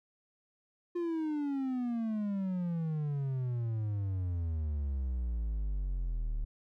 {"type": "exponential sweep", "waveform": "triangle", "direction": "down", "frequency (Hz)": [352.7, 36.57], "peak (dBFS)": -29, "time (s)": [0.95, 6.45], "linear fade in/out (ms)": 10, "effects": []}